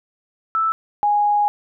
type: tone pair in turn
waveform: sine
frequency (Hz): 1318.5 / 827.3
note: E6 / G#5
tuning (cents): 0 / -7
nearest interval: minor sixth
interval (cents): 807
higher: first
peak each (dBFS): -16 / -14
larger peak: second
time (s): 0.55-0.72 / 1.03-1.48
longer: second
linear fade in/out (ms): 0
effects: none